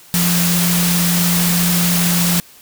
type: tone in noise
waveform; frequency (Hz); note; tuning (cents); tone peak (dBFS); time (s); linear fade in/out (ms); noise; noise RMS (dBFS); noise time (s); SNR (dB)
sine; 174.61; F3; 0; -15; 0.14-2.4; 0; white; -18; 0.14-2.4; 0
effects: white hiss -44 dBFS RMS until 2.61 s